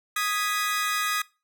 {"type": "chord", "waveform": "sawtooth", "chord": "G# minor", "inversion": "second", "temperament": "equal", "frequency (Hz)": [1244.5, 1661.2, 1975.5], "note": ["D#6", "G#6", "B6"], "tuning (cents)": [0, 0, 0], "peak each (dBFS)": [-23, -27, -28], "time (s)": [0.16, 1.22], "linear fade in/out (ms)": 5, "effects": ["noise-tail reverb RT60 0.3 s tail -22 dB re dry"]}